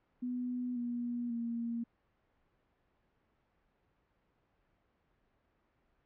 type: tone with pitch steps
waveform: sine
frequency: 247.8 / 240.5 / 233.4 Hz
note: B3 / B3 / A#3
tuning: +6 / -46 / +2 cents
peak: -34 dBFS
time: 0.22-1.84 s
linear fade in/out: 10 ms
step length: 540 ms
effects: pink hiss -75 dBFS RMS until 6.05 s + low-pass 2000 Hz 12 dB/octave